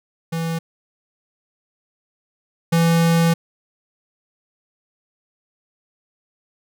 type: tone pair in turn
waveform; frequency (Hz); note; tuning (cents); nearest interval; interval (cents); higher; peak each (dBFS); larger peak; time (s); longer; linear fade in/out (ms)
square; 164.81 / 166.82; E3 / E3; 0 / +21; unison; 21; second; -22 / -14; second; 0.32-0.59 / 2.72-3.34; second; 10
effects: none